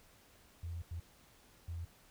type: tone bursts at uneven times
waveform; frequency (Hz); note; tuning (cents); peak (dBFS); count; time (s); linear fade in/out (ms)
sine; 84.6; E2; +45; -39; 3; 0.63-0.82 / 0.91-1 / 1.68-1.85; 5
effects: pink hiss -64 dBFS RMS until 2.1 s